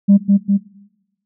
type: tone with echo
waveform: sine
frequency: 199.8 Hz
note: G3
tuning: 33 cents sharp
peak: -4 dBFS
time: 0.08-0.18 s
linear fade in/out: 20 ms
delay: 200 ms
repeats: 2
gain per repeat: -3 dB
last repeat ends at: 0.58 s
effects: noise-tail reverb RT60 1.0 s tail -19 dB re dry + tanh soft clip ceiling -3 dBFS